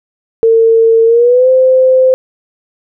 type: tone with pitch glide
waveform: sine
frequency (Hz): 453.2 to 517.6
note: A#4 to C5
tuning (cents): -49 to -19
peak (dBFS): -4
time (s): 0.43-2.14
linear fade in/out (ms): 0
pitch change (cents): +230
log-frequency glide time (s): 1.05-1.49
effects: none